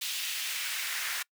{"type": "noise with high-pass filter sweep", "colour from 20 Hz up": "pink", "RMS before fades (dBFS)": -34, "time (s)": [0.01, 1.23], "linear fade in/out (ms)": 10, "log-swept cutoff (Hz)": [3100, 1600], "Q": 1.6, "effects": ["noise-tail reverb RT60 0.1 s tail -25 dB re dry"]}